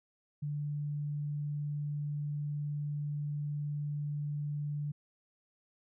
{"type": "tone", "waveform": "sine", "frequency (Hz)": 146.83, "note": "D3", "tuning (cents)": 0, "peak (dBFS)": -33, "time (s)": [0.42, 4.92], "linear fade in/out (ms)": 10, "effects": []}